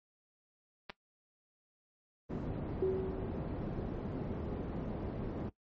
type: clicks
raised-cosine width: 0.3 ms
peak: -26 dBFS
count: 2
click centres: 0.897 / 0.902 s
type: low-pass noise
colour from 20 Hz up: white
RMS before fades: -39 dBFS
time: 2.29-5.5 s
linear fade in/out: 20 ms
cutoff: 320 Hz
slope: 12 dB/octave
type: tone with exponential decay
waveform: sine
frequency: 378.1 Hz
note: F#4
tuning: 38 cents sharp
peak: -26 dBFS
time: 2.82-3.65 s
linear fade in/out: 5 ms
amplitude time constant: 180 ms
effects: noise-tail reverb RT60 0.1 s tail -18 dB re dry + MP3 32 kbps